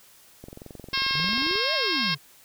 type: click train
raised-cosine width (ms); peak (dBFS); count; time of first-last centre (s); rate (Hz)
2; -27; 26; 0.44-1.556; 22.4
type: harmonic tone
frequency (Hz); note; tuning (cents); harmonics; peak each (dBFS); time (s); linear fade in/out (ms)
537; C5; +45; 2 / 3 / 4 / 5 / 6 / 7 / 8 / 9 / 10; -32 / -32 / -32 / -32 / -32 / -32 / -32 / -32 / -32; 0.93-2.15; 10
type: exponential two-way sweep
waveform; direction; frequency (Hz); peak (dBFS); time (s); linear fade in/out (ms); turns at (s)
triangle; up then down; 130.4 to 660 to 130.4; -28; 1.13-2.18; 50; 1.74
effects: white hiss -54 dBFS RMS until 2.44 s